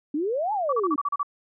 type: exponential two-way sweep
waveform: sine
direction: up then down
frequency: 279.3 to 883 to 279.3 Hz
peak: -23 dBFS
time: 0.14-0.96 s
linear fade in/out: 5 ms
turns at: 0.53 s
type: tone bursts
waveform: sine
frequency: 1147 Hz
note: D6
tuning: 41 cents flat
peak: -22 dBFS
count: 8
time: 0.69-1.231 s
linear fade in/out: 5 ms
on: 37 ms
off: 35 ms
effects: none